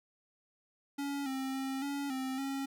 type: tone with pitch steps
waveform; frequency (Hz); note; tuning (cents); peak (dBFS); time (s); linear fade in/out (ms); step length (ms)
square; 281.7 / 265.6 / 267.3 / 282 / 262.4 / 272.7; C#4 / C4 / C4 / C#4 / C4 / C#4; +28 / +26 / +37 / +30 / +5 / -28; -35; 0.98-2.66; 10; 280
effects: none